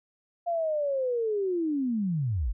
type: linear sweep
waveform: sine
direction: down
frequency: 698.5 to 41.06 Hz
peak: -25 dBFS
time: 0.46-2.53 s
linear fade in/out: 20 ms
effects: none